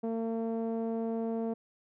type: tone with low-pass filter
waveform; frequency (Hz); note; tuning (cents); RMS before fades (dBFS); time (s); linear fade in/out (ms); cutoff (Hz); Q
sawtooth; 226.8; A#3; -47; -33; 0.03-1.54; 10; 580; 1.8
effects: none